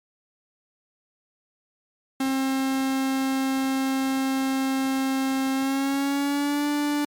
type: tone with pitch glide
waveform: 45% pulse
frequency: 266.8 to 292.6 Hz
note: C4 to D4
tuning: +34 to -6 cents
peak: -22 dBFS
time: 2.2-7.05 s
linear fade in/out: 5 ms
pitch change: +160 cents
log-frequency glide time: 5.54-6.68 s
effects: MP3 96 kbps